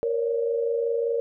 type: tone cluster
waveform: sine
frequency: 467.1 / 546 / 571 Hz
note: A#4 / C#5 / D5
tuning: +3 / -26 / -49 cents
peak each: -23 / -32 / -32 dBFS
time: 0.03-1.2 s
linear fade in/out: 0 ms
effects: none